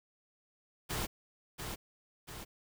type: noise with echo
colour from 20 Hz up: pink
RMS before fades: -36 dBFS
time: 0.89-1.07 s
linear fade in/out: 20 ms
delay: 690 ms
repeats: 2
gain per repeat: -5 dB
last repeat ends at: 2.45 s
effects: none